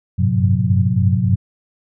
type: tone cluster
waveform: sine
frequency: 94.6 / 98 / 109.3 / 128.2 / 181.8 Hz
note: F#2 / G2 / A2 / C3 / F#3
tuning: +39 / 0 / -11 / -35 / -30 cents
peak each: -19 dBFS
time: 0.18-1.36 s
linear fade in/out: 20 ms
effects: none